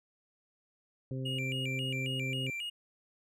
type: harmonic tone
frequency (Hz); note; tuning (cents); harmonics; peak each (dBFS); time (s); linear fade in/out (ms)
131.2; C3; +5; 1 / 2 / 3 / 4; -35 / -41 / -45 / -47; 1.11-2.5; 2
type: tone with vibrato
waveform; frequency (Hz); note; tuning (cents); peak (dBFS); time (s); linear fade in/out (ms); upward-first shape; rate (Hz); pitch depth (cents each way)
triangle; 2600; E7; -24; -34; 1.25-2.7; 10; square; 3.7; 170
effects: none